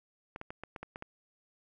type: clicks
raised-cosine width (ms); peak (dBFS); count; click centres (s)
0.5; -26; 8; 0.361 / 0.414 / 0.505 / 0.636 / 0.762 / 0.83 / 0.959 / 1.024
effects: none

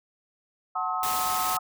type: chord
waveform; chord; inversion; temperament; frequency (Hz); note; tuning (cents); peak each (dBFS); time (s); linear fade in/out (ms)
sine; F# diminished seventh; none; just; 740 / 888 / 1065.6 / 1278.7; F#5 / A5 / C6 / Eb6; 0 / +16 / +31 / +47; -31 / -34 / -33 / -29; 0.75-1.59; 10
type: noise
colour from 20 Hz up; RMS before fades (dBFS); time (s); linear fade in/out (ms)
white; -31; 1.03-1.57; 2
effects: none

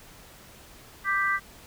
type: chord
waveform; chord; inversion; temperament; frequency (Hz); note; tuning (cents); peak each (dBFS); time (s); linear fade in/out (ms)
sine; G major; second; equal with one note detuned; 1180.8 / 1568 / 1975.5; D6 / G6 / B6; +9 / 0 / 0; -27; 1.04-1.4; 50
effects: pink hiss -50 dBFS RMS until 1.66 s

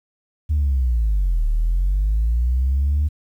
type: linear two-way sweep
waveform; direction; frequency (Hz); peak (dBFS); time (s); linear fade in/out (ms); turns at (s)
sine; down then up; 77.3 to 36.71 to 75.9; -14; 0.49-3.09; 20; 1.47
effects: tanh soft clip ceiling -13 dBFS + 9-bit

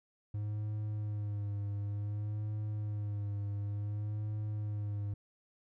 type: tone with vibrato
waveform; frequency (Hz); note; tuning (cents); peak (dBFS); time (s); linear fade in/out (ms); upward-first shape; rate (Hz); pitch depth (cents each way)
triangle; 103.9; G#2; +1; -32; 0.34-5.14; 5; sine; 0.56; 39
effects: none

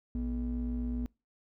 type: ring-modulated tone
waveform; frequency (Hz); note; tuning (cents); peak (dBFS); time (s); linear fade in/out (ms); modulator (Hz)
triangle; 92.5; F#2; 0; -26; 0.15-1.06; 0; 151
effects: noise-tail reverb RT60 0.3 s tail -26 dB re dry

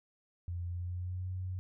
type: tone with pitch glide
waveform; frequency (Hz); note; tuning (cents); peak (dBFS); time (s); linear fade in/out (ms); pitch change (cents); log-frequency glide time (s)
sine; 87.3 to 92.28; F2 to F#2; 0 to -4; -35; 0.48-1.59; 0; +96; 0.67-1.3
effects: none

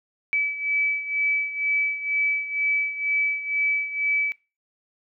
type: beating tone pair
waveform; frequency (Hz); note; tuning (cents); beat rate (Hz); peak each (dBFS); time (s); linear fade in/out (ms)
sine; 2297 / 2299.1; D7 / D7; -39 / -37; 2.1; -23 / -28; 0.33-4.32; 0
effects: noise-tail reverb RT60 0.3 s tail -22 dB re dry

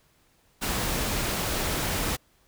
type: noise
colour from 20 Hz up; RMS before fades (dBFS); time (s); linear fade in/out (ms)
pink; -28; 0.61-2.17; 20
effects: pink hiss -64 dBFS RMS until 2.47 s

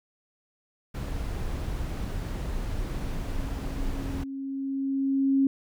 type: noise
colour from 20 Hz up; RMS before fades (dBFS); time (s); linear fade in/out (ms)
brown; -31; 0.94-4.24; 10
type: tone with exponential growth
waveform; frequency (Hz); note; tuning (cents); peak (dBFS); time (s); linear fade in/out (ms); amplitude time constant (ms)
sine; 271.6; C#4; -35; -18; 2.25-5.47; 2; 700
effects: none

